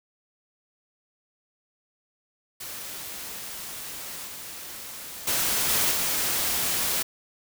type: noise with level steps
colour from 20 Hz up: white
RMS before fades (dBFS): -37 / -39 / -25 / -23 / -26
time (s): 2.6-7.03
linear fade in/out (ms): 10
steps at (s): 4.27 / 5.27 / 5.69 / 5.91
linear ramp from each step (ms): 5
effects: none